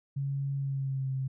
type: tone with pitch glide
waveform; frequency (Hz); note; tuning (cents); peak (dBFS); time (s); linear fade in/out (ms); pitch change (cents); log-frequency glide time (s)
sine; 138.59 to 132.79; C#3 to C3; 0 to +26; -29; 0.16-1.28; 10; -74; 0.56-1.11
effects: none